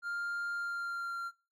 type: tone with pitch glide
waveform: triangle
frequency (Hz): 1400 to 1380.7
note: F6 to F6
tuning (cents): +4 to -20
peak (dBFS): -33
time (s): 0.02-1.32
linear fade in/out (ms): 50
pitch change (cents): -24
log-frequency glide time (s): 0.53-1.19
effects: noise-tail reverb RT60 0.3 s tail -19 dB re dry